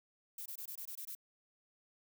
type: noise bursts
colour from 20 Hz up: violet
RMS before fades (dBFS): -45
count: 8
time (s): 0.38-1.151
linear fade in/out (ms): 5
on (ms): 78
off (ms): 21
effects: none